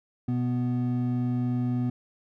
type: tone pair together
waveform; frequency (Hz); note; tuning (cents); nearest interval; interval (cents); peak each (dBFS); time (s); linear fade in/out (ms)
triangle; 123.45 / 246.9; B2 / B3; 0 / 0; octave; 1200; -25; 0.28-1.9; 5
effects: none